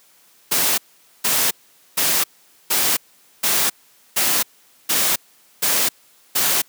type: noise bursts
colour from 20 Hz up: white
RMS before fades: -18 dBFS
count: 9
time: 0.51-6.62 s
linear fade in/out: 10 ms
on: 270 ms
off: 460 ms
effects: white hiss -54 dBFS RMS until 6.68 s + high-pass 150 Hz 12 dB/octave